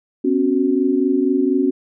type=chord; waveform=sine; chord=B suspended second; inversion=none; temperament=equal with one note detuned; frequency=253 / 277.2 / 370 Hz; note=B3 / C#4 / F#4; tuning=+42 / 0 / 0 cents; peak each=-20 / -17 / -19 dBFS; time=0.24-1.71 s; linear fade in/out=10 ms; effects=none